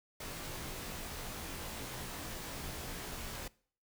pink noise with comb filter, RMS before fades -43 dBFS, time 0.2-3.48 s, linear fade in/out 5 ms, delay 20 ms, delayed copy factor -1, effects noise-tail reverb RT60 0.5 s tail -22 dB re dry

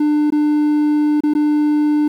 triangle tone with dropouts, 298.7 Hz, D4, 29 cents sharp, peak -10 dBFS, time 0-2.08 s, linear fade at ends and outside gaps 5 ms, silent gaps 0.304-0.322 / 1.206-1.235 / 1.337-1.35 s, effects 8-bit

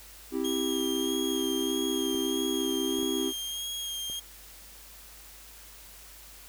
triangle chord, C major, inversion none, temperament just, 261.6 / 327 / 392.4 Hz, C4 / E4 / G4, 0 / -14 / +2 cents, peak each -30 dBFS, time 0.31-3.33 s, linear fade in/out 50 ms
sawtooth tone with vibrato, 3244 Hz, G#7, 41 cents flat, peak -30 dBFS, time 0.44-4.2 s, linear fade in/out 10 ms, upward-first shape sine, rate 1.6 Hz, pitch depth 23 cents each way
clicks, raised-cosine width 2 ms, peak -33 dBFS, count 4, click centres 2.148 / 2.989 / 3.03 / 4.099 s
effects added 50 Hz sine -54 dBFS peak until 6.48 s + white hiss -50 dBFS RMS until 6.48 s

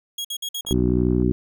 sawtooth tone bursts, 3300 Hz, G#7, 12 cents flat, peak -23 dBFS, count 5, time 0.18-0.731 s, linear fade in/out 5 ms, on 67 ms, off 54 ms
click train, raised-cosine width 1 ms, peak -30 dBFS, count 31, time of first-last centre 0.65-1.221 s, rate 52.5 Hz
harmonic tone, 61.5 Hz, B1, 7 cents flat, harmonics 1 / 2 / 3 / 4 / 5 / 6, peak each -24 / -24 / -24 / -24 / -24 / -24 dBFS, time 0.71-1.32 s, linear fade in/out 0 ms
effects none

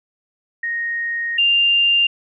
sine tone pair in turn, 1864.7 / 2794 Hz, A#6 / F7, 0 / 0 cents, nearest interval perfect fifth, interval 700 cents, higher second, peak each -20 / -12 dBFS, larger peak second, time 0.63-1.38 / 1.38-2.07 s, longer first, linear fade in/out 5 ms, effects none

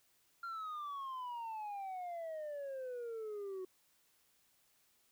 sine exponential sweep, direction down, 1393 to 368.1 Hz, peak -38 dBFS, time 0.43-3.65 s, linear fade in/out 5 ms, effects tanh soft clip ceiling -40 dBFS + white hiss -73 dBFS RMS until 5.11 s

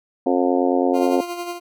harmonic tone, 89.3 Hz, F2, 39 cents sharp, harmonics 3 / 4 / 5 / 6 / 7 / 8 / 9 / 10, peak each -20 / -22 / -24 / -23 / -32 / -24 / -36 / -32 dBFS, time 0.26-1.21 s, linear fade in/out 5 ms
20% pulse tone with tremolo, 349.2 Hz, F4, in tune, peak -20 dBFS, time 0.93-1.6 s, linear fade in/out 50 ms, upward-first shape sine, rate 11 Hz, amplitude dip 50%
effects none

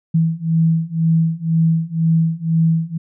sine beating tone pair, 162.2 / 164.2 Hz, E3 / E3, -28 / -6 cents, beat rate 2 Hz, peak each -17 / -16 dBFS, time 0.14-2.98 s, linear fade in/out 10 ms, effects none

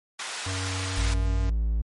pink high-pass noise, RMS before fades -33 dBFS, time 0.19-1.14 s, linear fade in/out 5 ms, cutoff 1000 Hz, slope 12 dB/octave
square tone with vibrato, 93.9 Hz, F#2, 26 cents sharp, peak -30 dBFS, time 0.46-1.5 s, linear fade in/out 5 ms, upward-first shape sine, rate 6.6 Hz, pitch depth 9 cents each way
triangle tone, 55 Hz, A1, in tune, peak -20 dBFS, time 0.97-1.82 s, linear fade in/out 10 ms
effects low-pass 9000 Hz 12 dB/octave + MP3 48 kbps

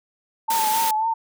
sine tone with vibrato, 885 Hz, A5, 10 cents sharp, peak -19 dBFS, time 0.48-1.14 s, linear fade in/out 10 ms, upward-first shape triangle, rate 3.7 Hz, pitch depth 59 cents each way
white high-pass noise, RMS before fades -26 dBFS, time 0.5-0.91 s, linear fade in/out 5 ms, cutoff 160 Hz, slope 12 dB/octave
effects none

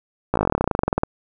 slowing click train, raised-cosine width 1 ms, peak -4 dBFS, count 23, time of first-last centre 0.34-1.034 s, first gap 16 ms, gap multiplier 1.06, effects none

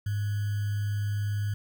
sine tone with sample-and-hold, 102.8 Hz, G#2, 17 cents flat, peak -26 dBFS, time 0.06-1.54 s, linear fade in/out 5 ms, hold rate 1575 Hz, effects none

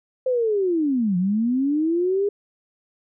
sine linear two-way sweep, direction down then up, 523.3 to 174 to 412.5 Hz, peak -18 dBFS, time 0.26-2.29 s, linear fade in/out 5 ms, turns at 1.17 s, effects none

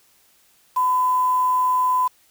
sine tone with quantisation, 1008 Hz, B5, 35 cents sharp, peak -16 dBFS, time 0.76-2.08 s, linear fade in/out 10 ms, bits 6, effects white hiss -58 dBFS RMS until 2.3 s

